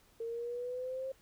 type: exponential sweep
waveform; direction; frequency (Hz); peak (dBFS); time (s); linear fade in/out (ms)
sine; up; 455.3 to 534; -36; 0.2-1.12; 5
effects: pink hiss -66 dBFS RMS until 1.21 s